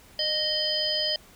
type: harmonic tone with a mistuned harmonic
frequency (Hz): 622.3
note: D#5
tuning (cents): 0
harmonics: 1 / 3 / 5 / 7 / 8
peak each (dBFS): -32 / -38 / -29 / -34 / -27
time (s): 0.19-1.16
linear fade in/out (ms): 2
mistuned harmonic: 1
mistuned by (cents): -29
effects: pink hiss -53 dBFS RMS until 1.35 s